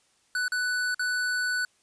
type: tone with dropouts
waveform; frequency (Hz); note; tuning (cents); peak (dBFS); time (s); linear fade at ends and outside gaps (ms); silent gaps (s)
square; 1489; F#6; +11; -26; 0.35-1.65; 2; 0.481-0.52 / 0.945-0.994
effects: white hiss -66 dBFS RMS until 1.82 s + resampled to 22050 Hz